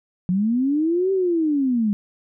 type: linear two-way sweep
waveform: sine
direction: up then down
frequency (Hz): 174.61 to 390 to 199.5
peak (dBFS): -17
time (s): 0.29-1.93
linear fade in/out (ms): 0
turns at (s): 1.12
effects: none